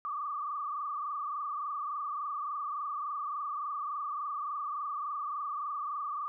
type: tone with frequency modulation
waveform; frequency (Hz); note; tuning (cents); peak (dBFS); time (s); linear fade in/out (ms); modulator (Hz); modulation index
sine; 1174.7; D6; 0; -33; 0.05-6.28; 0; 23.5; 2.5
effects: none